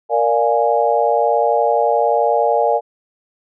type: chord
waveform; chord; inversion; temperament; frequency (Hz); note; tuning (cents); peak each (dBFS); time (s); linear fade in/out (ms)
sine; Bb dominant seventh; none; equal; 466.2 / 587.3 / 698.5 / 830.6; Bb4 / D5 / F5 / Ab5; 0 / 0 / 0 / 0; -18; 0.09-2.81; 50
effects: none